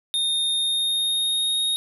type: tone with pitch glide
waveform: square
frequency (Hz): 3672 to 3732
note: A#7 to A#7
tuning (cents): -27 to +1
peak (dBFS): -21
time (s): 0.14-1.76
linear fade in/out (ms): 0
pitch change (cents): +28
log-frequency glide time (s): 0.5-1.6
effects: none